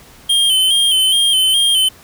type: tone with vibrato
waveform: square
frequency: 3136 Hz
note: G7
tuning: in tune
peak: -11 dBFS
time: 0.29-1.89 s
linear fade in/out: 10 ms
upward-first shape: square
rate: 2.4 Hz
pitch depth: 43 cents each way
effects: pink hiss -43 dBFS RMS until 2.03 s